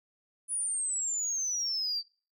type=exponential sweep; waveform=sine; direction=down; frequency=9950 to 4597 Hz; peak=-28 dBFS; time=0.48-2.03 s; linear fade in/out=50 ms; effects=noise-tail reverb RT60 0.4 s tail -26 dB re dry + tanh soft clip ceiling -25 dBFS